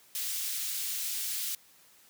white high-pass noise, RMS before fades -34 dBFS, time 0.15-1.55 s, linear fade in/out 2 ms, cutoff 2800 Hz, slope 12 dB/octave, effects white hiss -60 dBFS RMS until 2.09 s + high-pass 80 Hz 12 dB/octave

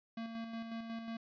square tone with tremolo, 227.8 Hz, A#3, 40 cents flat, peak -40 dBFS, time 0.17-1.17 s, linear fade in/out 5 ms, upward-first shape square, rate 5.5 Hz, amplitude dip 40%, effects resampled to 11025 Hz

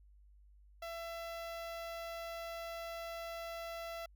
sawtooth tone with notch filter, 670 Hz, E5, 28 cents sharp, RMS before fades -44 dBFS, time 0.82-4.06 s, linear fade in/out 5 ms, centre 8300 Hz, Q 1.2, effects added 50 Hz sine -59 dBFS peak until 4.15 s

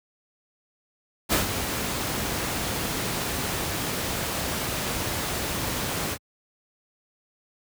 pink noise with ADSR envelope, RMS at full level -20 dBFS, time 1.29-6.18 s, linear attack 36 ms, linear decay 130 ms, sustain -8 dB, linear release 57 ms, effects high-pass 60 Hz 12 dB/octave

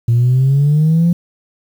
sine exponential sweep, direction up, 115.5 to 174.61 Hz, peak -7 dBFS, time 0.08-1.13 s, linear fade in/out 5 ms, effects tanh soft clip ceiling -6 dBFS + 7-bit

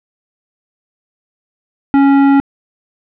sine tone with tanh clipping, 277.2 Hz, C#4, in tune, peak -8 dBFS, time 1.94-2.4 s, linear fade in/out 0 ms, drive 17 dB, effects low-pass 2000 Hz 12 dB/octave

